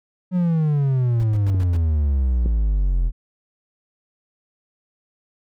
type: exponential sweep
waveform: triangle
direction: down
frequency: 185 to 40.72 Hz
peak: -14 dBFS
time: 0.31-3.12 s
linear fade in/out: 50 ms
type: noise bursts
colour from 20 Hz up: brown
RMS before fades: -32 dBFS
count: 5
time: 1.2-1.766 s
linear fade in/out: 0 ms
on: 34 ms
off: 99 ms
type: clicks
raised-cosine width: 3 ms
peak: -17 / -14 dBFS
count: 2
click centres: 1.546 / 2.46 s
effects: none